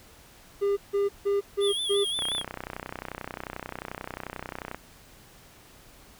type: tone bursts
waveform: triangle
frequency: 401.5 Hz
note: G4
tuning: 41 cents sharp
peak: -20 dBFS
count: 5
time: 0.61-2.05 s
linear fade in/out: 20 ms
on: 160 ms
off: 160 ms
type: tone with vibrato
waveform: square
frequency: 3373 Hz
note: G#7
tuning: 26 cents sharp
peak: -28 dBFS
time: 1.6-2.44 s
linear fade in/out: 50 ms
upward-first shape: sine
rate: 5.7 Hz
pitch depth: 81 cents each way
type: click train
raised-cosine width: 0.5 ms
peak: -19 dBFS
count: 81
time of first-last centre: 2.19-4.746 s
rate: 31.3 Hz
effects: pink hiss -53 dBFS RMS until 6.19 s